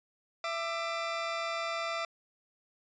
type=tone pair together; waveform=20% pulse; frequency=667 / 1187.1 Hz; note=E5 / D6; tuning=+20 / +18 cents; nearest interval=minor seventh; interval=998 cents; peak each=-29 / -32 dBFS; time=0.44-2.05 s; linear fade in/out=2 ms; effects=resampled to 16000 Hz